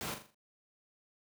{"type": "noise with echo", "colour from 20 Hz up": "pink", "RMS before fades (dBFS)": -39, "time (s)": [0.01, 0.14], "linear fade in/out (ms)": 0, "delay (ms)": 41, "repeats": 5, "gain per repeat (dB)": -7, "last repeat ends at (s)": 0.345, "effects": ["high-pass 80 Hz 12 dB/octave"]}